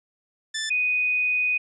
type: tone pair in turn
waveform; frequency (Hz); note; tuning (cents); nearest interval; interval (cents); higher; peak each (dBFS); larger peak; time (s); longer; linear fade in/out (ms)
15% pulse / sine; 1760 / 2489; A6 / D#7; 0 / 0; tritone; 600; second; -20; neither; 0.54-0.7 / 0.7-1.58; second; 10
effects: resampled to 22050 Hz